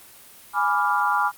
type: chord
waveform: sine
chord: G# diminished seventh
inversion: none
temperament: equal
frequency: 830.6 / 987.8 / 1174.7 / 1396.9 Hz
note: G#5 / B5 / D6 / F6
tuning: 0 / 0 / 0 / 0 cents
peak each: -24 dBFS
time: 0.53-1.32 s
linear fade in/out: 50 ms
effects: white hiss -47 dBFS RMS until 1.37 s + Opus 32 kbps